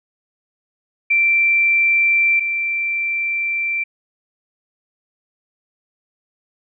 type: tone pair in turn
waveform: sine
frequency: 2349 / 2349 Hz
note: D7 / D7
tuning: 0 / 0 cents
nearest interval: unison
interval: 0 cents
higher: neither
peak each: -12 / -18 dBFS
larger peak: first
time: 1.1-2.4 / 2.4-3.84 s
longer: second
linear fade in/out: 10 ms
effects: none